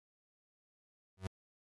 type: tone with exponential growth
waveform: 35% pulse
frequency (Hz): 94.4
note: F#2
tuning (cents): +35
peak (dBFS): -32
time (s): 1.17-1.27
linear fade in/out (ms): 5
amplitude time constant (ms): 21
effects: AAC 32 kbps